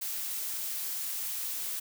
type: noise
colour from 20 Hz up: blue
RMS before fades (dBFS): -35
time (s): 0.01-1.8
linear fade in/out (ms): 10
effects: none